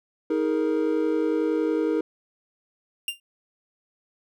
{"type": "chord", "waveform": "triangle", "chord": "D# suspended fourth", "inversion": "none", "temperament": "equal with one note detuned", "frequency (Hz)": [316, 415.3, 466.2], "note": ["D#4", "G#4", "A#4"], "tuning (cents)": [27, 0, 0], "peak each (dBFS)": [-22, -26, -24], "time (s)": [0.3, 2.01], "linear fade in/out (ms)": 5}
{"type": "tone with exponential decay", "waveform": "45% pulse", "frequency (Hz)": 2794, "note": "F7", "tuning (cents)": 0, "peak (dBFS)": -22, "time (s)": [3.08, 3.2], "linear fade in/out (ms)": 2, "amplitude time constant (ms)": 24}
{"effects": []}